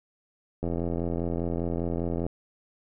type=click train; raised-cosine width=2 ms; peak=-17 dBFS; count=140; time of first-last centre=0.63-2.265 s; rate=85 Hz; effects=none